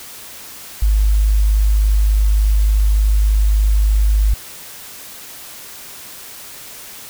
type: tone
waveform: sine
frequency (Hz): 51.7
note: G#1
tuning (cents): -7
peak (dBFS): -10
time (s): 0.82-4.34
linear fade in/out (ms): 5
effects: white hiss -35 dBFS RMS until 7.09 s